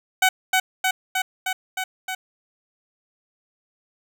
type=tone with echo; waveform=15% pulse; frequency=751 Hz; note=F#5; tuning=26 cents sharp; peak=-8 dBFS; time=0.22-0.29 s; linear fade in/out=5 ms; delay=310 ms; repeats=6; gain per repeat=-2 dB; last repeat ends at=2.15 s; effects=none